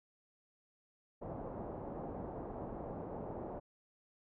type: low-pass noise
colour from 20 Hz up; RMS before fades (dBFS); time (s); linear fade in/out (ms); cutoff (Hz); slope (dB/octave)
white; -44; 1.21-3.6; 20; 740; 24
effects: none